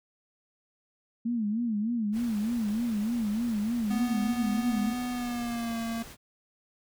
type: tone with vibrato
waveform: sine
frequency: 222.5 Hz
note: A3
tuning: 20 cents sharp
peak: -26 dBFS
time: 1.25-4.93 s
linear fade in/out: 10 ms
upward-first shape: sine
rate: 3.3 Hz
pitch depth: 140 cents each way
type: noise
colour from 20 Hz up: pink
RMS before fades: -46 dBFS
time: 2.12-6.17 s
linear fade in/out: 50 ms
type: tone with pitch glide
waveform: square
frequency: 246.9 to 229 Hz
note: B3 to A#3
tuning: 0 to -31 cents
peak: -31 dBFS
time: 3.9-6.03 s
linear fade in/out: 10 ms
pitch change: -131 cents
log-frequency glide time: 5.12-5.78 s
effects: none